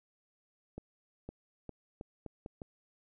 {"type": "accelerating click train", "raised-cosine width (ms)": 2, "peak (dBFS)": -29, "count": 7, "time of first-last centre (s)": [0.78, 2.618], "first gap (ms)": 510, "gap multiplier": 0.79, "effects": []}